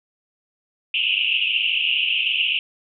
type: band-pass noise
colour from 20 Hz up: pink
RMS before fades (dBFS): -21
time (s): 0.94-2.59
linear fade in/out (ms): 2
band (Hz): 2600 to 3000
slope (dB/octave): 96
effects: none